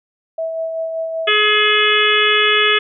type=tone with tremolo; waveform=sine; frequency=651 Hz; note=E5; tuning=22 cents flat; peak=-18 dBFS; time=0.38-1.29 s; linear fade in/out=5 ms; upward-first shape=sine; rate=5.2 Hz; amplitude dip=35%
type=harmonic tone; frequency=423 Hz; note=G#4; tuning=32 cents sharp; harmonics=1 / 3 / 4 / 5 / 6 / 7 / 8; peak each=-19 / -19 / -19 / -19 / -19 / -19 / -19 dBFS; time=1.27-2.79 s; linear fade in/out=10 ms
effects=none